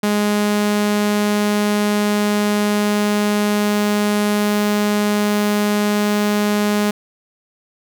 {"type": "tone", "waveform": "sawtooth", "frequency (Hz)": 207.7, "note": "G#3", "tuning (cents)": 0, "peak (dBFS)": -11, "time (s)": [0.03, 6.91], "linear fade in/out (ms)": 5, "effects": []}